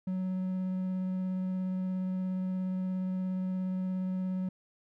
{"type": "tone with vibrato", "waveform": "triangle", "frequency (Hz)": 185.8, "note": "F#3", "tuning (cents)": 7, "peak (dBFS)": -28, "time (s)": [0.07, 4.49], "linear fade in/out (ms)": 5, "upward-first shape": "triangle", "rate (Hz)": 17, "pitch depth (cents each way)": 10, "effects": []}